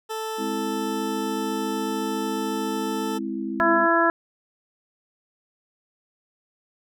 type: tone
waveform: 20% pulse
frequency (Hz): 440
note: A4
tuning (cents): 0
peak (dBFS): -23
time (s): 0.09-3.19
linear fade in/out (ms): 20
type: chord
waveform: sine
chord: Ab augmented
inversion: none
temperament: equal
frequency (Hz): 207.7 / 261.6 / 329.6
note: Ab3 / C4 / E4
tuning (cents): 0 / 0 / 0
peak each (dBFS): -31 / -31 / -30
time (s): 0.37-3.88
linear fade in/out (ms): 50
type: harmonic tone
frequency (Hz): 335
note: E4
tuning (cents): +28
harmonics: 1 / 2 / 3 / 4 / 5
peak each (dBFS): -23 / -23 / -23 / -23 / -23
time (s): 3.6-4.1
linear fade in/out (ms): 0
effects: none